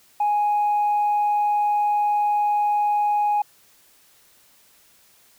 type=tone; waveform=sine; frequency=830.6 Hz; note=G#5; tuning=in tune; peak=-16 dBFS; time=0.2-3.42 s; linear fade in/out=5 ms; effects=tanh soft clip ceiling -15 dBFS + white hiss -56 dBFS RMS until 5.38 s